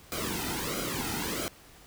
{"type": "noise with flanger", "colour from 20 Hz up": "pink", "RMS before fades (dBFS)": -33, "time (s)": [0.12, 1.48], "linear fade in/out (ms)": 0, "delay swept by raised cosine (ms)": [1.1, 1.81], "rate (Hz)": 1.5, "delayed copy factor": -0.8, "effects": ["pink hiss -54 dBFS RMS until 1.86 s"]}